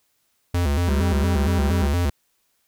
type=tone with vibrato; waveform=square; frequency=79 Hz; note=D#2; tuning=27 cents sharp; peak=-19 dBFS; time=0.54-2.1 s; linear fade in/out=5 ms; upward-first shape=square; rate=4.3 Hz; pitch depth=180 cents each way
type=harmonic tone; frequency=196 Hz; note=G3; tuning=in tune; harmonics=1 / 2 / 3 / 4 / 5 / 6 / 7 / 8 / 9; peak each=-25 / -32 / -45 / -40 / -41 / -50 / -44 / -44 / -53 dBFS; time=0.87-1.88 s; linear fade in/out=10 ms
effects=white hiss -68 dBFS RMS until 2.67 s